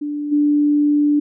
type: tone with level steps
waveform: sine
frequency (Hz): 293.7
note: D4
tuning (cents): 0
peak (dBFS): -21 / -12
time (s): 0.01-1.2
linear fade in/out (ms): 10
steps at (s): 0.31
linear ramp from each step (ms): 20
effects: none